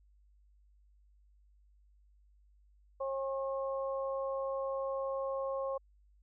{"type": "harmonic tone", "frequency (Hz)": 270.3, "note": "C#4", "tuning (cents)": -44, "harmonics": [2, 3, 4], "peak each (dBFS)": [-34, -47, -41], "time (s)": [3, 5.78], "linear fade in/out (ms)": 10, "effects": ["added 50 Hz sine -62 dBFS peak until 6.22 s"]}